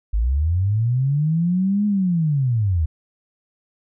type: linear two-way sweep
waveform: sine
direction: up then down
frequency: 49 to 210.1 to 74 Hz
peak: -16 dBFS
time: 0.13-2.86 s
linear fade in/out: 10 ms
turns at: 1.86 s
effects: none